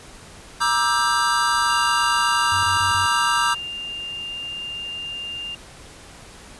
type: chord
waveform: square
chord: E half-diminished seventh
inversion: second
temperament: just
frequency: 949.3 / 1186.7 / 1318.5 / 1582.2 Hz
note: Bb5 / D6 / E6 / G6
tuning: +31 / +18 / 0 / +16 cents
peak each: -24 dBFS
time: 0.6-3.55 s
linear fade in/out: 20 ms
type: tone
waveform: sine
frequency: 2800 Hz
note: F7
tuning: 4 cents sharp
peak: -28 dBFS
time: 1.69-5.55 s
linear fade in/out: 5 ms
type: tone bursts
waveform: triangle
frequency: 93.2 Hz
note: F#2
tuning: 13 cents sharp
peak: -27 dBFS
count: 4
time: 2.52-3.056 s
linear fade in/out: 0 ms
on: 110 ms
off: 32 ms
effects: pink hiss -43 dBFS RMS until 6.59 s + resampled to 24000 Hz